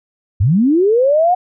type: linear sweep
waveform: sine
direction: up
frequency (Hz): 81.6 to 740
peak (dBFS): -9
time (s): 0.4-1.35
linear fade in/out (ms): 10
effects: none